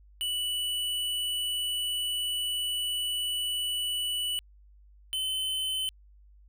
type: tone pair in turn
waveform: square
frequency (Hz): 2961 / 3051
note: F#7 / G7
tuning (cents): +1 / -48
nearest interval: minor second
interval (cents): 51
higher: second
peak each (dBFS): -29 / -29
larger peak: neither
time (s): 0.21-4.39 / 5.13-5.89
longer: first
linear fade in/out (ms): 0
effects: added 50 Hz sine -53 dBFS peak until 6.48 s